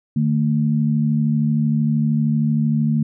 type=tone pair together; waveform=sine; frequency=151.1 / 224.1 Hz; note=D3 / A3; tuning=+50 / +32 cents; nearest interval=perfect fifth; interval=682 cents; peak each=-18 dBFS; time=0.16-3.03 s; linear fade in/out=5 ms; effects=none